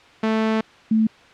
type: tone pair in turn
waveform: sawtooth / sine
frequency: 220.1 / 220.1 Hz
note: A3 / A3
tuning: +1 / +1 cents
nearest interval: unison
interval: 0 cents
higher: neither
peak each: -14 dBFS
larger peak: neither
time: 0.23-0.61 / 0.91-1.07 s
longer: first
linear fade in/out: 5 ms
effects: white hiss -48 dBFS RMS until 1.33 s + low-pass 3000 Hz 12 dB/octave